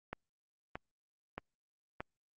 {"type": "click train", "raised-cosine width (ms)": 0.5, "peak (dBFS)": -24, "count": 4, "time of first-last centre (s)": [0.13, 2.005], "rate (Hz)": 1.6, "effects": ["Opus 48 kbps"]}